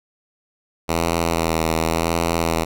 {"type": "tone with vibrato", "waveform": "5% pulse", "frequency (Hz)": 82.41, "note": "E2", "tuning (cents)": 0, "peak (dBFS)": -7, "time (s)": [0.88, 2.65], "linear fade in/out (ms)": 20, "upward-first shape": "sine", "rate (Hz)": 0.92, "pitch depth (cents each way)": 32, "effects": []}